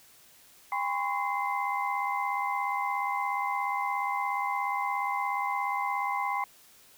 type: tone cluster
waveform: sine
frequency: 807 / 1013 / 1090 / 2077 Hz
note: G#5 / B5 / C#6 / C7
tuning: -50 / +44 / -29 / -13 cents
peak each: -32 / -32 / -34 / -35 dBFS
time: 0.72-6.44 s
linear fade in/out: 2 ms
effects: white hiss -57 dBFS RMS until 6.97 s